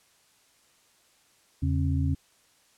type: tone cluster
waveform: sine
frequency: 83.5 / 140.1 / 270.3 Hz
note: E2 / C#3 / C#4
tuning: +23 / +19 / -44 cents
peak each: -25 / -28 / -31 dBFS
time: 1.62-2.15 s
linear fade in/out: 10 ms
effects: white hiss -63 dBFS RMS until 2.77 s + low-pass 10000 Hz 12 dB/octave